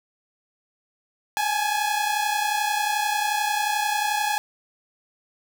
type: tone pair together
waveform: sawtooth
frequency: 823 / 854.3 Hz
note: G#5 / G#5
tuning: -16 / +49 cents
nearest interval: minor second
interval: 65 cents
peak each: -21 dBFS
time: 1.37-4.38 s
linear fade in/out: 0 ms
effects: none